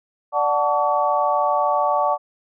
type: chord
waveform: sine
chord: D major seventh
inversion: none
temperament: equal with one note detuned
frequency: 587.3 / 740 / 880 / 1136 Hz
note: D5 / F#5 / A5 / C#6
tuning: 0 / 0 / 0 / +42 cents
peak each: -22 dBFS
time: 0.32-2.18 s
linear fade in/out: 50 ms
effects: none